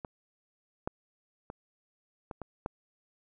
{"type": "clicks", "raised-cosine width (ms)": 1, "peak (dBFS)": [-24, -18, -26, -25, -25, -19], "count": 6, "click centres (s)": [0.048, 0.875, 1.501, 2.312, 2.417, 2.661], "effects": []}